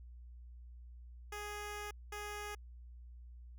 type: tone bursts at uneven times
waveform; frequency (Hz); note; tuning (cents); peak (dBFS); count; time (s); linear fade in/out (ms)
10% pulse; 415.3; G#4; 0; -34; 2; 1.32-1.91 / 2.12-2.55; 5
effects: added 60 Hz sine -50 dBFS peak until 3.58 s